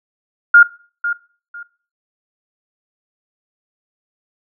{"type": "tone with echo", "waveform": "sine", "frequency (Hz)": 1415, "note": "F6", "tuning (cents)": 22, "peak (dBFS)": -3, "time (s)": [0.54, 0.63], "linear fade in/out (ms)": 5, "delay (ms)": 500, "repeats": 2, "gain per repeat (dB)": -13, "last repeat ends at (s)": 1.63, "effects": ["noise-tail reverb RT60 0.4 s tail -20 dB re dry"]}